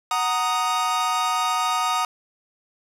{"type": "chord", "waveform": "45% pulse", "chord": "D# minor", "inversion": "first", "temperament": "equal", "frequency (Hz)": [740, 932.3, 1244.5], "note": ["F#5", "A#5", "D#6"], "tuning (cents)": [0, 0, 0], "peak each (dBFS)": [-27, -26, -23], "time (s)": [0.11, 2.05], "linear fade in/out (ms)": 2, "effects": ["low-pass 10000 Hz 12 dB/octave", "8-bit"]}